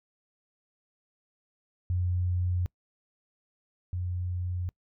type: tone pair in turn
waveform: sine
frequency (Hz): 89.6 / 89.6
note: F2 / F2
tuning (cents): +45 / +45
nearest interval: unison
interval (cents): 0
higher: neither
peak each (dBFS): -25 / -29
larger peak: first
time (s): 1.9-2.66 / 3.93-4.69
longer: neither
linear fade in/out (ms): 0
effects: noise-tail reverb RT60 0.1 s tail -25 dB re dry